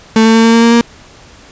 35% pulse tone with pitch steps, 222 / 224.1 / 226.1 / 228.2 / 230.4 / 232.5 / 234.7 Hz, A3 / A3 / A3 / A#3 / A#3 / A#3 / A#3, +16 / +32 / +47 / -37 / -20 / -4 / +12 cents, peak -3 dBFS, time 0.16-0.811 s, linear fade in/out 2 ms, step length 93 ms, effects pink hiss -39 dBFS RMS until 1.51 s + resampled to 16000 Hz

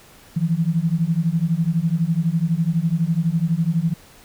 sine beating tone pair, 159.5 / 171.5 Hz, D#3 / F3, +43 / -31 cents, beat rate 12 Hz, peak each -20 dBFS, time 0.36-3.94 s, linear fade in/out 10 ms, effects pink hiss -48 dBFS RMS until 4.24 s

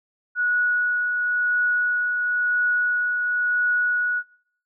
sine tone with tremolo, 1463 Hz, F#6, 20 cents flat, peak -18 dBFS, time 0.35-4.23 s, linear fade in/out 50 ms, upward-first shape triangle, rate 0.97 Hz, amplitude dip 35%, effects noise-tail reverb RT60 0.6 s tail -21 dB re dry

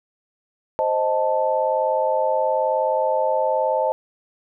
sine chord, A diminished, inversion first, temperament equal, 523.3 / 622.3 / 880 Hz, C5 / Eb5 / A5, 0 / 0 / 0 cents, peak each -22 dBFS, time 0.79-3.92 s, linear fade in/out 0 ms, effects none

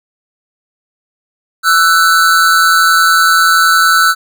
square tone pair together, 1324 / 1494.7 Hz, E6 / F#6, +7 / +17 cents, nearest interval major second, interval 210 cents, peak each -10 dBFS, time 1.63-4.15 s, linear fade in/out 50 ms, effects none

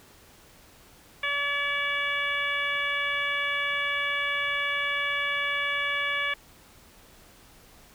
harmonic tone, 571 Hz, D5, 49 cents flat, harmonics 1 / 2 / 3 / 4 / 5 / 6, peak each -39 / -34 / -30 / -29 / -36 / -36 dBFS, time 1.23-6.34 s, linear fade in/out 5 ms, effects pink hiss -54 dBFS RMS until 7.94 s

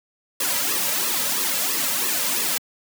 white noise with flanger, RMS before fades -23 dBFS, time 0.4-2.58 s, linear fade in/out 5 ms, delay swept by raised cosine 1.3 to 2.8 ms, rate 3 Hz, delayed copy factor -0.95, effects high-pass 200 Hz 12 dB/octave

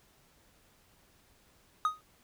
triangle tone with exponential decay, 1249 Hz, D#6, 6 cents sharp, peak -20 dBFS, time 1.85-2.01 s, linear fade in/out 1 ms, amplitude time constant 33 ms, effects pink hiss -65 dBFS RMS until 2.23 s

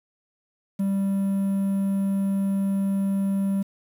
triangle tone with quantisation, 196 Hz, G3, in tune, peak -19 dBFS, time 0.79-3.63 s, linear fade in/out 10 ms, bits 8, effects none

